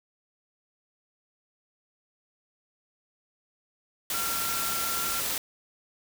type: tone in noise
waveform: sine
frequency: 1368 Hz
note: F6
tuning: 36 cents flat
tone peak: -34 dBFS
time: 4.14-5.2 s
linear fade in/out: 2 ms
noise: white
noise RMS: -30 dBFS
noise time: 4.1-5.38 s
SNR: -7 dB
effects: none